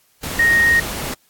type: tone in noise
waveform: sine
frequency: 1864.7 Hz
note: A#6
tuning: in tune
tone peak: -11 dBFS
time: 0.39-0.8 s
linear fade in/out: 5 ms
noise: pink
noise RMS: -26 dBFS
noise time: 0.23-1.14 s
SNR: +12 dB
effects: white hiss -58 dBFS RMS until 1.29 s + AAC 64 kbps